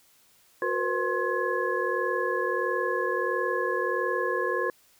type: tone cluster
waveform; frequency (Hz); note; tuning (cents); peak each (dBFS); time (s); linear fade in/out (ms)
sine; 364.6 / 470.5 / 512 / 1061 / 1689; F#4 / A#4 / C5 / C6 / G#6; -25 / +16 / -38 / +24 / +29; -31; 0.62-4.7; 2
effects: white hiss -61 dBFS RMS until 4.99 s